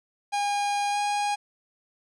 45% pulse tone with pitch glide, 814 to 821.1 Hz, G#5 to G#5, -35 to -20 cents, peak -24 dBFS, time 0.32-1.36 s, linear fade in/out 20 ms, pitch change +15 cents, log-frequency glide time 0.91-0.97 s, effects resampled to 22050 Hz + 10-bit

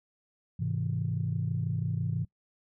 sine chord, Ab augmented, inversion none, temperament just, 103.83 / 129.78 / 162.23 Hz, Ab2 / C3 / E3, 0 / -14 / -27 cents, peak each -32 dBFS, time 0.59-2.25 s, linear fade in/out 10 ms, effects noise-tail reverb RT60 0.1 s tail -22 dB re dry + tanh soft clip ceiling -19 dBFS

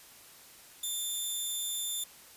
10% pulse tone with amplitude modulation, 3551 Hz, A7, 15 cents sharp, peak -23 dBFS, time 0.83-2.04 s, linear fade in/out 5 ms, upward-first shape sine, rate 221 Hz, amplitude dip 30%, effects white hiss -54 dBFS RMS until 2.36 s + resampled to 32000 Hz

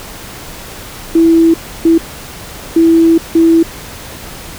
sine tone bursts at uneven times, 329.6 Hz, E4, in tune, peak -4 dBFS, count 4, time 1.15-1.54 / 1.85-1.98 / 2.76-3.18 / 3.35-3.63 s, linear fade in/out 5 ms, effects pink hiss -29 dBFS RMS until 4.58 s

